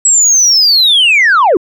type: linear sweep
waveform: sine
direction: down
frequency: 7810 to 311.3 Hz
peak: -3 dBFS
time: 0.05-1.57 s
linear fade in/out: 2 ms
effects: tanh soft clip ceiling -3 dBFS

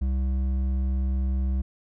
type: tone with hard clipping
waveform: sine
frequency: 65.41 Hz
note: C2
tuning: in tune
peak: -24 dBFS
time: 0.01-1.62 s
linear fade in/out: 10 ms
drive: 7 dB
effects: none

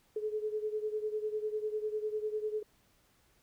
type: beating tone pair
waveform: sine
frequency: 425.7 / 435.7 Hz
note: G#4 / A4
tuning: +43 / -17 cents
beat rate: 10 Hz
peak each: -34 / -38 dBFS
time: 0.16-2.63 s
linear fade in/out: 5 ms
effects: pink hiss -69 dBFS RMS until 3.42 s

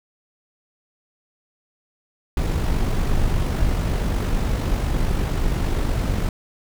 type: noise with amplitude modulation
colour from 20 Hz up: brown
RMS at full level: -19 dBFS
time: 2.37-6.29 s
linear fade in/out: 2 ms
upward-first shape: sine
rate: 48.6 Hz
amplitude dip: 35%
effects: none

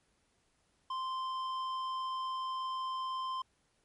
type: tone with hard clipping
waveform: sine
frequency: 1042 Hz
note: C6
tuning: 7 cents flat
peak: -36 dBFS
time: 0.9-3.42 s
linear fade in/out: 5 ms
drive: 8 dB
effects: pink hiss -74 dBFS RMS until 3.84 s + MP3 48 kbps

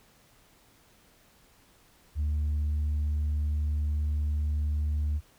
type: tone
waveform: sine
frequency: 74.8 Hz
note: D2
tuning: 32 cents sharp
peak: -23 dBFS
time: 2.15-5.21 s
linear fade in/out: 50 ms
effects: tanh soft clip ceiling -24 dBFS + pink hiss -61 dBFS RMS until 5.38 s

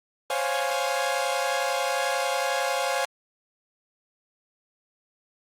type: chord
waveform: sawtooth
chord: Db major seventh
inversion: third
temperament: equal with one note detuned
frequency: 523.3 / 554.4 / 702.9 / 830.6 Hz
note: C5 / Db5 / F5 / Ab5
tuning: 0 / 0 / +11 / 0 cents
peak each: -26 dBFS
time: 0.3-3.05 s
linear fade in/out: 2 ms
effects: low-pass 12000 Hz 12 dB/octave + Opus 24 kbps

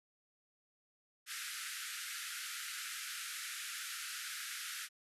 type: band-pass noise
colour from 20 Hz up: pink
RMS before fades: -44 dBFS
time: 1.26-4.89 s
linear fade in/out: 50 ms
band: 1300 to 13000 Hz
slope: 96 dB/octave
effects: none

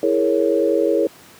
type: chord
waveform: sine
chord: A# half-diminished seventh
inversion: second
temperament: equal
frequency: 329.6 / 415.3 / 466.2 / 554.4 Hz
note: E4 / G#4 / A#4 / C#5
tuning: 0 / 0 / 0 / 0 cents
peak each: -20 dBFS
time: 0.03-1.07 s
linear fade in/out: 2 ms
effects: pink hiss -45 dBFS RMS until 1.39 s + high-pass 150 Hz 12 dB/octave

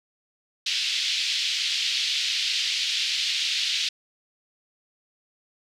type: band-pass noise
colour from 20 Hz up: white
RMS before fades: -26 dBFS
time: 0.66-3.89 s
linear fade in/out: 5 ms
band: 2600 to 4500 Hz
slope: 24 dB/octave
effects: none

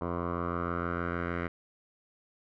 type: tone with low-pass filter sweep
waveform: 10% pulse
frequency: 86.5 Hz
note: F2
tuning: 16 cents flat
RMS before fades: -33 dBFS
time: 0.01-1.48 s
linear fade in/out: 5 ms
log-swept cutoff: 970 to 1800 Hz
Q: 3.9
effects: none

